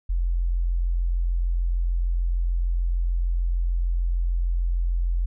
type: tone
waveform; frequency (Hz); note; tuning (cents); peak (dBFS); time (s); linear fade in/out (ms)
sine; 43.32; F1; -13; -20; 0.09-5.26; 10
effects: none